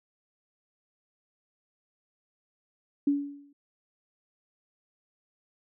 sine tone with exponential decay, 284.6 Hz, C#4, 46 cents sharp, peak -19 dBFS, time 3.07-3.53 s, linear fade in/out 5 ms, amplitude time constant 100 ms, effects none

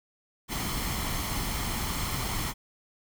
pink noise with comb filter, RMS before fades -31 dBFS, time 0.48-2.54 s, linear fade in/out 50 ms, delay 0.94 ms, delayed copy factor +0.5, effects none

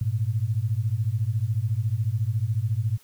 sine beating tone pair, 103 / 117 Hz, G#2 / A#2, -14 / +7 cents, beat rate 14 Hz, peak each -25 dBFS, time 0.01-2.98 s, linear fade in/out 5 ms, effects white hiss -57 dBFS RMS until 3.03 s

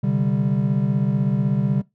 triangle chord, C suspended second, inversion none, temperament equal, 130.81 / 146.83 / 196 Hz, C3 / D3 / G3, 0 / 0 / 0 cents, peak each -20 dBFS, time 0.03-1.82 s, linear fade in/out 10 ms, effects noise-tail reverb RT60 0.2 s tail -22 dB re dry

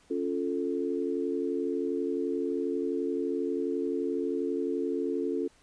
sine chord, Db augmented, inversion none, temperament equal, 277.2 / 349.2 / 440 Hz, Db4 / F4 / A4, 0 / 0 / 0 cents, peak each -32 dBFS, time 0.1-5.48 s, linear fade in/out 10 ms, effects pink hiss -62 dBFS RMS until 5.62 s + resampled to 22050 Hz

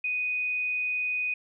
sine tone, 2489 Hz, D#7, in tune, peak -26 dBFS, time 0.04-1.34 s, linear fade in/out 5 ms, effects none

